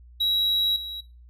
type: tone with level steps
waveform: triangle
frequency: 3872 Hz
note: B7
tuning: 35 cents flat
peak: -19 / -31 dBFS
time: 0.2-1.01 s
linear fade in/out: 10 ms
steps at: 0.76 s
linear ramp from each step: 2 ms
effects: noise-tail reverb RT60 0.3 s tail -18 dB re dry + added 60 Hz sine -46 dBFS peak until 1.29 s